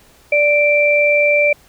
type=tone pair together; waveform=sine; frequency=586.3 / 2349 Hz; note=D5 / D7; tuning=-3 / 0 cents; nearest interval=2 octaves; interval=2403 cents; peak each=-13 dBFS; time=0.32-1.53 s; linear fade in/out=5 ms; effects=pink hiss -49 dBFS RMS until 1.68 s